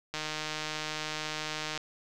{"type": "click train", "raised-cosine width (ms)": 0.2, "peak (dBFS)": -17, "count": 253, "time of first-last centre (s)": [0.14, 1.776], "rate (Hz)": 154, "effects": []}